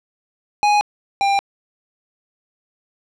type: tone pair in turn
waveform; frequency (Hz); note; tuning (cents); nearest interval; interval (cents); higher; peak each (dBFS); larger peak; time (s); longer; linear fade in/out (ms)
square; 830 / 795.1; G#5 / G5; -1 / +24; minor second; 75; first; -13 / -15; first; 0.63-0.81 / 1.21-1.39; neither; 0
effects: low-pass 5000 Hz 12 dB/octave